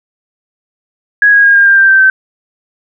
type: tone with pitch steps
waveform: sine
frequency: 1661.2 / 1644 / 1627 / 1610.2 / 1593.5 / 1577 / 1560.7 / 1544.6 Hz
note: G#6 / G#6 / G#6 / G6 / G6 / G6 / G6 / G6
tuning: 0 / -18 / -36 / +46 / +28 / +10 / -8 / -26 cents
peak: -3 dBFS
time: 1.22-2.1 s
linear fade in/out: 2 ms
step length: 110 ms
effects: none